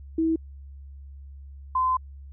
sine tone pair in turn, 323.9 / 1028.3 Hz, E4 / C6, -30 / -30 cents, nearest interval octave + minor sixth, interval 2000 cents, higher second, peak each -20 dBFS, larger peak neither, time 0.18-0.36 / 1.75-1.97 s, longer second, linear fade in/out 5 ms, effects added 69 Hz sine -40 dBFS peak until 2.32 s

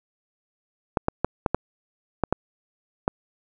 clicks, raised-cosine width 1 ms, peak -6 dBFS, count 8, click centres 0.972 / 1.084 / 1.246 / 1.462 / 1.546 / 2.237 / 2.326 / 3.079 s, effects none

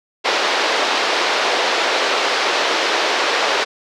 pink band-pass noise, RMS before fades -18 dBFS, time 0.24-3.65 s, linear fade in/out 20 ms, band 410 to 5000 Hz, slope 24 dB/octave, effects none

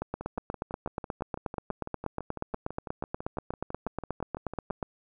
two click trains, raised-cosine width 1 ms, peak -17 / -23 dBFS, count 41 / 28, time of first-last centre 0.02-4.828 / 0.21-4.703 s, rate 8.32 / 6.01 Hz, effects none

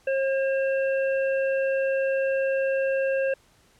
harmonic tone, 538 Hz, C5, 48 cents sharp, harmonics 1 / 3 / 5, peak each -22 / -32 / -36 dBFS, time 0.07-3.34 s, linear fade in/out 5 ms, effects pink hiss -60 dBFS RMS until 3.79 s + low-pass 11000 Hz 12 dB/octave

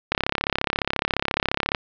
click train, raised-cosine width 0.3 ms, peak -4 dBFS, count 57, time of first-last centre 0.12-1.748 s, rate 34.4 Hz, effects low-pass 5000 Hz 12 dB/octave

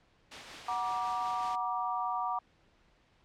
white noise with tremolo, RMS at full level -41 dBFS, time 0.31-1.56 s, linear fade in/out 10 ms, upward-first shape triangle, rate 5.4 Hz, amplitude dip 35%
sine chord, Gb augmented, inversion none, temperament equal with one note detuned, 740 / 950.8 / 1174.7 Hz, Gb5 / Bb5 / D6, 0 / +34 / 0 cents, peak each -35 dBFS, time 0.68-2.39 s, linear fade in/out 5 ms
effects pink hiss -67 dBFS RMS until 3.24 s + low-pass 4000 Hz 12 dB/octave

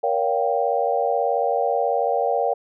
sine chord, G half-diminished seventh, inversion first, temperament just, 470.4 / 564.5 / 705.6 / 784 Hz, Bb4 / Db5 / F5 / G5, +16 / +31 / +18 / 0 cents, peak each -24 dBFS, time 0.03-2.54 s, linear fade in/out 10 ms, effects none

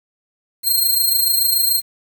5% pulse tone with amplitude modulation, 4196 Hz, C8, 4 cents sharp, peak -5 dBFS, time 0.63-1.82 s, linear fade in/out 50 ms, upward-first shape sine, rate 26.9 Hz, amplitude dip 50%, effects 7-bit

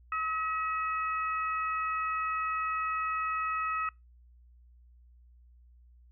harmonic tone, 640 Hz, D#5, 49 cents sharp, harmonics 2 / 3 / 4, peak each -30 / -40 / -39 dBFS, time 0.12-3.89 s, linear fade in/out 2 ms, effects noise-tail reverb RT60 0.2 s tail -26 dB re dry + added 60 Hz sine -55 dBFS peak until 6.11 s

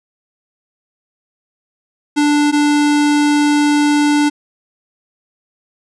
square tone pair in turn, 293.9 / 293.9 Hz, D4 / D4, +1 / +1 cents, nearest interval unison, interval 0 cents, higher neither, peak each -11 dBFS, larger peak neither, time 2.16-2.52 / 2.52-4.3 s, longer second, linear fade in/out 20 ms, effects resampled to 22050 Hz

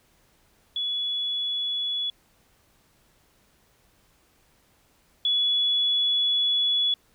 sine tone pair in turn, 3400 / 3400 Hz, G#7 / G#7, +40 / +40 cents, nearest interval unison, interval 0 cents, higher neither, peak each -25 / -20 dBFS, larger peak second, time 0.76-2.1 / 5.25-6.94 s, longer second, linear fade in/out 2 ms, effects pink hiss -63 dBFS RMS until 7.14 s

